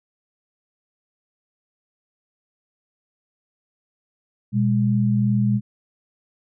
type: tone pair together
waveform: sine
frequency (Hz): 121.42 / 204.2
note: B2 / G#3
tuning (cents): -29 / -29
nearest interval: major sixth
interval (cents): 900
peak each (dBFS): -19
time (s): 4.52-5.61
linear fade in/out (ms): 50
effects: none